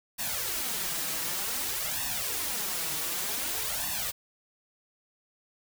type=noise with flanger; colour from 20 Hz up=white; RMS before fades=-32 dBFS; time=0.18-4.12 s; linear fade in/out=20 ms; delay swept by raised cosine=1.1 to 6.3 ms; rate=0.54 Hz; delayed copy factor=+0.85; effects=none